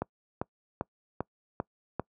click train, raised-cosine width 1 ms, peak -16 dBFS, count 6, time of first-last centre 0.02-1.996 s, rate 2.53 Hz, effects noise-tail reverb RT60 0.1 s tail -25 dB re dry + high-pass 80 Hz 12 dB/octave

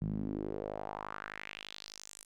sawtooth tone with band-pass filter sweep, 51.6 Hz, G#1, 10 cents flat, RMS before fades -41 dBFS, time 0.01-2.25 s, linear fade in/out 10 ms, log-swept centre 160 to 9400 Hz, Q 3.1, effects none

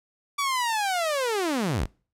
sawtooth linear sweep, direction down, 1157 to 34.44 Hz, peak -20 dBFS, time 0.38-1.86 s, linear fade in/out 10 ms, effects noise-tail reverb RT60 0.4 s tail -25 dB re dry + low-pass 12000 Hz 12 dB/octave

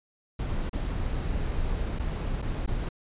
brown noise with dropouts, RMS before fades -29 dBFS, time 0.39-2.89 s, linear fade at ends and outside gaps 5 ms, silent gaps 0.695-0.73 / 1.989-1.995 / 2.418-2.424 / 2.662-2.676 s, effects resampled to 8000 Hz

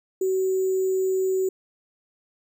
sine tone with sample-and-hold, 377.4 Hz, F#4, 34 cents sharp, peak -20 dBFS, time 0.21-1.49 s, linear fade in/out 5 ms, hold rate 7350 Hz, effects none

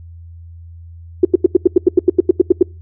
sine tone bursts, 360 Hz, F#4, 47 cents flat, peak -3 dBFS, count 14, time 1.23-2.628 s, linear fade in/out 5 ms, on 20 ms, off 86 ms, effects noise-tail reverb RT60 0.3 s tail -25 dB re dry + added 84 Hz sine -33 dBFS peak until 2.81 s

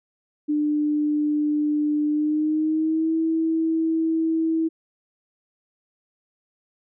sine tone with pitch glide, 298.5 to 323.6 Hz, D4 to E4, +28 to -32 cents, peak -19 dBFS, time 0.48-4.69 s, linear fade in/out 20 ms, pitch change +140 cents, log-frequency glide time 2.08-3.15 s, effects none

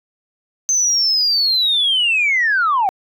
sine linear sweep, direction down, 6260 to 731 Hz, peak -12 dBFS, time 0.69-2.89 s, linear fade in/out 0 ms, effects tanh soft clip ceiling -9 dBFS

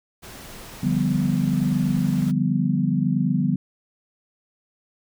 pink noise, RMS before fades -40 dBFS, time 0.22-2.32 s, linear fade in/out 20 ms
sine chord, G dominant seventh, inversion second, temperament equal, 146.83 / 174.61 / 196 / 246.9 Hz, D3 / F3 / G3 / B3, 0 / 0 / 0 / 0 cents, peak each -24 dBFS, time 0.83-3.56 s, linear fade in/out 5 ms
effects none

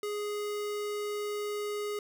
square tone, 415.4 Hz, G#4, in tune, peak -33 dBFS, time 0.03-1.99 s, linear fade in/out 2 ms, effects none

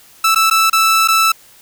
sawtooth tone with dropouts, 1318.5 Hz, E6, in tune, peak -6 dBFS, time 0.24-1.32 s, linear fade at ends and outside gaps 5 ms, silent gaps 0.348-0.358 / 0.5-0.51 / 0.699-0.729 / 1.076-1.084 s, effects white hiss -45 dBFS RMS until 1.61 s

